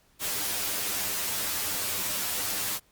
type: noise with comb filter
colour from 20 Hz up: white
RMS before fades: -30 dBFS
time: 0.19-2.8 s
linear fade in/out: 50 ms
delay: 10 ms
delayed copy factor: +0.9
effects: pink hiss -64 dBFS RMS until 2.91 s + Opus 48 kbps